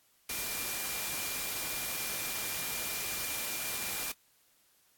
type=tone in noise; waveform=sine; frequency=2393 Hz; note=D7; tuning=32 cents sharp; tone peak=-44 dBFS; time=0.29-4.12 s; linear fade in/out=5 ms; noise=white; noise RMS=-36 dBFS; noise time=0.29-4.12 s; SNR=-11 dB; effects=white hiss -68 dBFS RMS until 4.97 s + AAC 64 kbps